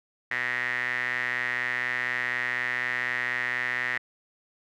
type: tone with band-pass filter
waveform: sawtooth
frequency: 124.1 Hz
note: B2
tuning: 9 cents sharp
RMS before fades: -29 dBFS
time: 0.31-3.98 s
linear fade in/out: 5 ms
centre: 1900 Hz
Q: 9.9
effects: none